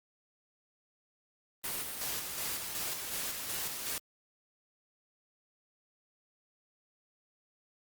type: noise with tremolo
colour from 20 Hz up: white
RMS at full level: -36 dBFS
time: 1.64-3.98 s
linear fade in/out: 0 ms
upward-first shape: square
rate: 2.7 Hz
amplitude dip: 35%
effects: Opus 32 kbps